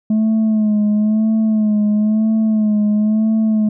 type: tone with vibrato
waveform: sine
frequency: 214.8 Hz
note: A3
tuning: 41 cents flat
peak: -9 dBFS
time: 0.1-3.69 s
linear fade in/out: 5 ms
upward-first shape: sine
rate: 1 Hz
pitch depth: 46 cents each way
effects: tanh soft clip ceiling -11 dBFS